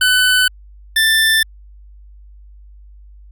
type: tone pair in turn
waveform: 25% pulse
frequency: 1503 / 1774 Hz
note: F#6 / A6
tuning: +27 / +14 cents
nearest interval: minor third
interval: 287 cents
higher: second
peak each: -7 dBFS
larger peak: neither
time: 0.01-0.48 / 0.96-1.43 s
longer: neither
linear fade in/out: 5 ms
effects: added 50 Hz sine -38 dBFS peak until 3.31 s